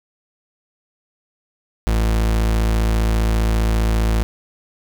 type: tone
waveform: 40% pulse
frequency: 55 Hz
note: A1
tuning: in tune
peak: -14 dBFS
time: 1.87-4.23 s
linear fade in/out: 0 ms
effects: 9-bit